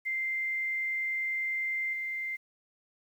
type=tone with level steps; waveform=sine; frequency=2090 Hz; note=C7; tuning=2 cents flat; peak=-29 / -32 dBFS; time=0.05-2.37 s; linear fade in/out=20 ms; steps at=1.93 s; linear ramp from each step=2 ms; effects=10-bit

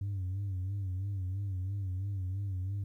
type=tone with vibrato; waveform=sine; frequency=96 Hz; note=G2; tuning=36 cents flat; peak=-30 dBFS; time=0.01-2.84 s; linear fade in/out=5 ms; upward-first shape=sine; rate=3 Hz; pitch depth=88 cents each way; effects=tanh soft clip ceiling -31 dBFS + 12-bit

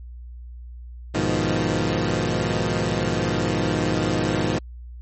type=chord; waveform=15% pulse; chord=F half-diminished seventh; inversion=first; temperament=equal; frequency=103.83 / 123.47 / 155.56 / 174.61 Hz; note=Ab2 / Cb3 / Eb3 / F3; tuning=0 / 0 / 0 / 0 cents; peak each=-20 dBFS; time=1.14-4.59 s; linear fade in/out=10 ms; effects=added 60 Hz sine -35 dBFS peak until 5.01 s + MP3 32 kbps

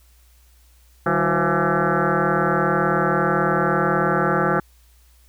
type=tone with frequency modulation; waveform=sine; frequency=493.9 Hz; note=B4; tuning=in tune; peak=-16 dBFS; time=1.06-4.6 s; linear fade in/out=5 ms; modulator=171 Hz; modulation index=6.3; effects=added 60 Hz sine -51 dBFS peak until 5.28 s + white hiss -59 dBFS RMS until 5.28 s

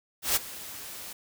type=noise with ADSR envelope; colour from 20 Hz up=white; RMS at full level=-23 dBFS; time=0.22-1.13 s; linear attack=140 ms; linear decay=19 ms; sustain=-18 dB; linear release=5 ms; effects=none

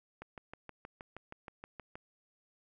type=click train; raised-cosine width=0.5 ms; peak=-30 dBFS; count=12; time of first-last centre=0.22-1.955 s; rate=6.34 Hz; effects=none

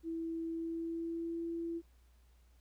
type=tone with pitch glide; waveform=sine; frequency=328.9 to 335.2 Hz; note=E4 to E4; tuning=-4 to +29 cents; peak=-36 dBFS; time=0.03-1.82 s; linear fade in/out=50 ms; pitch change=+33 cents; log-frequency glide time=0.49-1.45 s; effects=added 60 Hz sine -62 dBFS peak until 2.6 s + pink hiss -74 dBFS RMS until 2.6 s

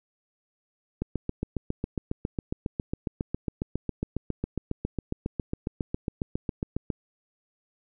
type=click train; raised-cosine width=3 ms; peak=-15 dBFS; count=44; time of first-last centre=1.02-6.902 s; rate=7.31 Hz; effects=none

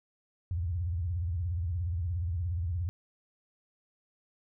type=tone with vibrato; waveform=sine; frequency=86.1 Hz; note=F2; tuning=24 cents flat; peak=-29 dBFS; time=0.51-2.89 s; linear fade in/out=0 ms; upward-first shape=sine; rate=17 Hz; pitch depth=190 cents each way; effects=none

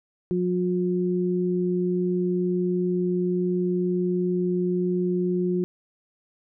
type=tone pair together; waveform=sine; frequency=180 / 359.3 Hz; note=F#3 / F4; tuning=-47 / +49 cents; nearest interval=octave; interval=1196 cents; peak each=-24 dBFS; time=0.31-5.64 s; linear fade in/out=0 ms; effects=none

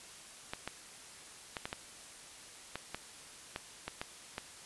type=clicks; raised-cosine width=0.3 ms; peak=-21 dBFS; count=11; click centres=0.535 / 0.676 / 1.568 / 1.655 / 1.729 / 2.756 / 2.946 / 3.561 / 3.88 / 4.015 / 4.381 s; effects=white hiss -52 dBFS RMS until 4.65 s + resampled to 24000 Hz

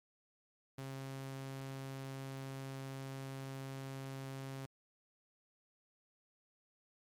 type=tone; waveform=sawtooth; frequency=134.7 Hz; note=C#3; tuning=49 cents flat; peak=-39 dBFS; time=0.78-4.66 s; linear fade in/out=5 ms; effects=MP3 96 kbps

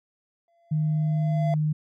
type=tone with exponential growth; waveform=triangle; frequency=680 Hz; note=F5; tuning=46 cents flat; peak=-23 dBFS; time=0.48-1.54 s; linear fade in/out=1 ms; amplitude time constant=230 ms
type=tone with pitch glide; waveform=sine; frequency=154.1 to 152.86 Hz; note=D#3 to D#3; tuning=-16 to -30 cents; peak=-21 dBFS; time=0.71-1.73 s; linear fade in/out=10 ms; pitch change=-14 cents; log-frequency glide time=1.36-1.61 s
effects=none

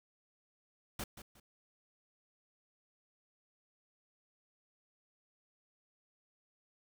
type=noise with echo; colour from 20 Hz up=pink; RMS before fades=-40 dBFS; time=0.99-1.04 s; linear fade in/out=5 ms; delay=180 ms; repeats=2; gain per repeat=-11 dB; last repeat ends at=1.4 s; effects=none

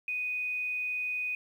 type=tone with quantisation; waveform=sine; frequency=2489 Hz; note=D#7; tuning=in tune; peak=-30 dBFS; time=0.08-1.35 s; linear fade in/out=2 ms; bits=10; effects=none

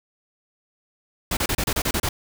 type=noise bursts; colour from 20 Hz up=pink; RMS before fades=-23 dBFS; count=9; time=1.31-2.09 s; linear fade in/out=5 ms; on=60 ms; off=30 ms; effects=none

